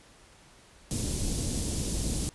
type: band-stop noise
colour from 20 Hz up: pink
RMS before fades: -30 dBFS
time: 0.91-2.29 s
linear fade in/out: 0 ms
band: 340 to 5800 Hz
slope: 12 dB/octave
effects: pink hiss -56 dBFS RMS until 2.34 s + resampled to 24000 Hz